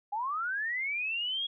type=linear sweep; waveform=sine; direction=up; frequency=794 to 3336 Hz; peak=-30 dBFS; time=0.12-1.47 s; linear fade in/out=10 ms; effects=none